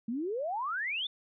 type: exponential sweep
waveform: sine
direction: up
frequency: 217.1 to 3600 Hz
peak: -31 dBFS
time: 0.08-1.07 s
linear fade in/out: 5 ms
effects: none